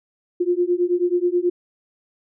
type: beating tone pair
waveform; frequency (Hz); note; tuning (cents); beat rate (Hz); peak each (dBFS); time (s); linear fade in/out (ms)
sine; 349.2 / 358.5; F4 / F4; 0 / +45; 9.3; -20; 0.4-1.5; 10
effects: none